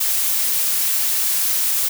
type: noise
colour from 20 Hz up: blue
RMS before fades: -19 dBFS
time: 0-1.89 s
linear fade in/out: 10 ms
effects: none